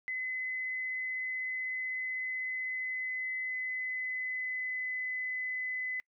sine tone with pitch glide, 2029 to 2016 Hz, B6 to B6, +46 to +35 cents, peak -33 dBFS, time 0.08-6 s, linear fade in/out 0 ms, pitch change -11 cents, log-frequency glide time 2.64-4.94 s, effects noise-tail reverb RT60 0.1 s tail -26 dB re dry

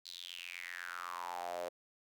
sawtooth tone with high-pass filter sweep, 88 Hz, F2, 14 cents sharp, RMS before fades -44 dBFS, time 0.05-1.69 s, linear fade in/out 10 ms, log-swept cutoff 4300 to 540 Hz, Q 6.5, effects none

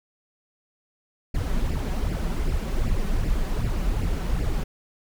brown noise with flanger, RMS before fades -24 dBFS, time 1.34-4.64 s, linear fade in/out 10 ms, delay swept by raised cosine 0.39 to 5.39 ms, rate 2.6 Hz, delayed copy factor +0.7, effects none

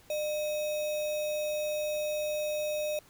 sine tone with sample-and-hold, 604 Hz, D5, 48 cents sharp, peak -29 dBFS, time 0.1-2.99 s, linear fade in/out 2 ms, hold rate 3150 Hz, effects pink hiss -59 dBFS RMS until 3.09 s

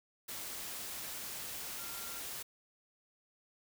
sine tone in noise, 1384 Hz, F6, 16 cents flat, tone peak -52 dBFS, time 1.78-2.2 s, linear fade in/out 10 ms, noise white, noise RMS -43 dBFS, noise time 0.28-2.43 s, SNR -12 dB, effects none

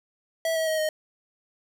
square tone with pitch steps, 653 / 642.2 / 631.5 / 621 Hz, E5 / E5 / D#5 / D#5, -17 / -45 / +26 / -3 cents, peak -24 dBFS, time 0.45-0.89 s, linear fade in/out 2 ms, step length 110 ms, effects none

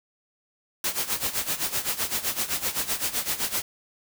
white noise with tremolo, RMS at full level -25 dBFS, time 0.84-3.62 s, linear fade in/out 2 ms, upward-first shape sine, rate 7.8 Hz, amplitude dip 80%, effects none

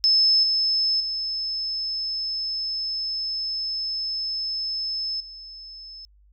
sine tone with level steps, 5230 Hz, E8, 15 cents flat, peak -15 / -19 / -25 / -38 dBFS, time 0.04-6.05 s, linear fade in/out 0 ms, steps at 0.43 / 1 / 5.2 s, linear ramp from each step 5 ms, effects added 50 Hz sine -53 dBFS peak until 6.32 s

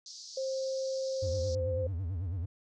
pink band-pass noise, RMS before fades -47 dBFS, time 0.06-1.55 s, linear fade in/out 2 ms, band 4500 to 6100 Hz, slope 48 dB/octave
sine tone with pitch glide, 530 to 518.5 Hz, C5 to C5, +22 to -16 cents, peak -31 dBFS, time 0.37-1.87 s, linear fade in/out 5 ms, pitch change -38 cents, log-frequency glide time 1.17-1.58 s
triangle tone with vibrato, 89.5 Hz, F2, 43 cents sharp, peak -30 dBFS, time 1.22-2.46 s, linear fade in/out 10 ms, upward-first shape sine, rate 9.1 Hz, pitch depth 180 cents each way
effects none

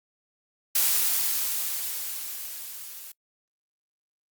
blue noise with level ramp, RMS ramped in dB -21 to -42 dBFS, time 0.75-3.12 s, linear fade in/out 5 ms, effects noise-tail reverb RT60 0.1 s tail -26 dB re dry + Opus 48 kbps

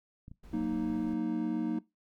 clicks, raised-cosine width 5 ms, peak -35 dBFS, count 4, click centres 0.281 / 0.315 / 0.9 / 1.134 s
brown noise, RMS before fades -49 dBFS, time 0.43-1.14 s, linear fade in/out 10 ms
triangle chord, D# minor, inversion first, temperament equal, 185 / 233.1 / 311.1 Hz, F#3 / A#3 / D#4, 0 / 0 / 0 cents, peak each -35 / -31 / -31 dBFS, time 0.53-1.79 s, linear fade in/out 5 ms
effects noise-tail reverb RT60 0.2 s tail -20 dB re dry

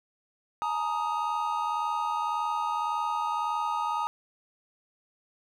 triangle chord, Ab suspended second, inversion none, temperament equal with one note detuned, 850.5 / 932.3 / 1244.5 Hz, Ab5 / Bb5 / Eb6, +41 / 0 / 0 cents, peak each -31 / -29 / -29 dBFS, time 0.62-4.07 s, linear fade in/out 0 ms, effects none

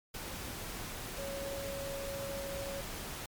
sine tone in noise, 554 Hz, C#5, 1 cent flat, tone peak -39 dBFS, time 1.18-2.81 s, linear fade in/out 5 ms, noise pink, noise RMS -42 dBFS, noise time 0.14-3.26 s, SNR 0 dB, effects MP3 96 kbps

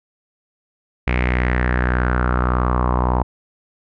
sawtooth tone with low-pass filter sweep, 61.74 Hz, B1, in tune, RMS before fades -18 dBFS, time 1.07-3.23 s, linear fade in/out 5 ms, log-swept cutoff 2300 to 930 Hz, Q 5, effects none

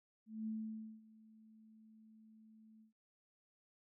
sine tone with ADSR envelope, 219.2 Hz, A3, 6 cents flat, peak -38 dBFS, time 0.26-2.93 s, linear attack 210 ms, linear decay 540 ms, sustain -22 dB, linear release 120 ms, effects none

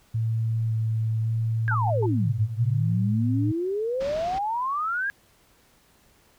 sine tone with vibrato, 112 Hz, A2, 31 cents sharp, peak -22 dBFS, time 0.14-3.52 s, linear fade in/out 10 ms, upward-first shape square, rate 0.9 Hz, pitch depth 11 cents each way
sine exponential two-way sweep, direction down then up, 1663 to 98 to 1663 Hz, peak -24 dBFS, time 1.68-5.1 s, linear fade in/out 0 ms, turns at 2.39 s
sine tone bursts, 880 Hz, A5, in tune, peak -29 dBFS, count 3, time 1.71-2.061 s, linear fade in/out 5 ms, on 37 ms, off 120 ms
pink low-pass noise, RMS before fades -39 dBFS, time 4-4.39 s, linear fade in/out 10 ms, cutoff 5500 Hz, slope 24 dB/octave
effects pink hiss -60 dBFS RMS until 6.38 s

